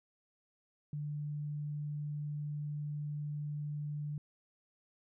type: tone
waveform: sine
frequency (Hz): 147.9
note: D3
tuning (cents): +13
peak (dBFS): -36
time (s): 0.93-4.18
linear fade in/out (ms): 2
effects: none